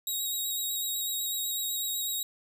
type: tone with vibrato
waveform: 10% pulse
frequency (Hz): 3800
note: A#7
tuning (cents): +33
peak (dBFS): -23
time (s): 0.07-2.23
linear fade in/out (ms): 2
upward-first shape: sine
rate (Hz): 8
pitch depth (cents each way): 18
effects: none